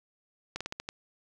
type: slowing click train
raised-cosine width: 0.2 ms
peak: -18 dBFS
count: 6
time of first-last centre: 0.56-0.889 s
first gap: 46 ms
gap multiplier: 1.18
effects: none

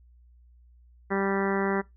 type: harmonic tone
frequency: 196 Hz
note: G3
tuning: in tune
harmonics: 1 / 2 / 3 / 4 / 5 / 6 / 7 / 8 / 9 / 10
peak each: -29 / -28 / -36 / -35 / -36 / -38 / -37 / -38 / -38 / -37 dBFS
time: 1.1-1.82 s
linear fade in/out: 20 ms
effects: noise-tail reverb RT60 0.2 s tail -22 dB re dry + added 60 Hz sine -53 dBFS peak until 1.96 s

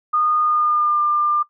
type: tone with pitch glide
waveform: sine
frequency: 1226 to 1196.6 Hz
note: D#6 to D6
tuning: -26 to +32 cents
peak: -15 dBFS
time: 0.13-1.43 s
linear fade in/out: 10 ms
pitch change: -42 cents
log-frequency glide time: 0.42-1.01 s
effects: noise-tail reverb RT60 0.1 s tail -19 dB re dry

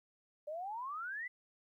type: exponential sweep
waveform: sine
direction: up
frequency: 580 to 2041 Hz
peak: -39 dBFS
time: 0.47-1.28 s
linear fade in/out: 10 ms
effects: 13-bit

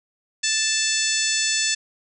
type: harmonic tone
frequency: 880 Hz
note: A5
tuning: in tune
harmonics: 2 / 3 / 4 / 5 / 6 / 7 / 8 / 9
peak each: -28 / -28 / -28 / -28 / -28 / -28 / -28 / -28 dBFS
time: 0.43-1.75 s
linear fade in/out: 10 ms
effects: none

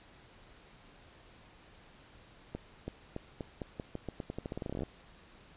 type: accelerating click train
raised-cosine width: 2 ms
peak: -24 dBFS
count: 24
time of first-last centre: 2.55-4.834 s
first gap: 330 ms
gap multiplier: 0.86
effects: pink hiss -58 dBFS RMS until 5.56 s + resampled to 8000 Hz

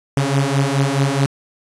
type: beating tone pair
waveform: sawtooth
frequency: 135.9 / 140.6 Hz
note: C#3 / C#3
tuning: -34 / +25 cents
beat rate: 4.7 Hz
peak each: -14 dBFS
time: 0.17-1.26 s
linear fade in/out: 0 ms
effects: resampled to 24000 Hz + 7-bit

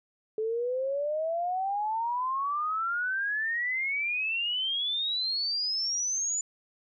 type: exponential sweep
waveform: sine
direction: up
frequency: 429.8 to 7040 Hz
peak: -27 dBFS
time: 0.38-6.41 s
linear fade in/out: 2 ms
effects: none

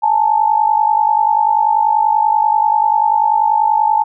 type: tone pair together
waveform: sine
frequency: 846 / 896.3 Hz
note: G#5 / A5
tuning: +32 / +32 cents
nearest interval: minor second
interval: 100 cents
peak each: -13 dBFS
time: 0.02-4.04 s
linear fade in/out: 20 ms
effects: none

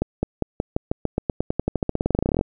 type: accelerating click train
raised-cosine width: 2 ms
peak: -7 dBFS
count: 30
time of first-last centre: 0.02-2.411 s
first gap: 210 ms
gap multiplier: 0.92
effects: none

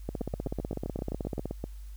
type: two click trains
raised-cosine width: 2 ms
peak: -19 / -20 dBFS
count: 23 / 12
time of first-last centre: 0.09-1.456 / 0.21-1.64 s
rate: 16.1 / 7.69 Hz
effects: added 50 Hz sine -40 dBFS peak until 1.96 s + white hiss -62 dBFS RMS until 1.96 s

